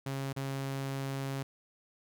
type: tone with dropouts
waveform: sawtooth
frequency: 136.2 Hz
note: C#3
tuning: 30 cents flat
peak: -30 dBFS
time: 0.06-1.43 s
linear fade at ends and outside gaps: 5 ms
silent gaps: 0.329-0.363 s
effects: none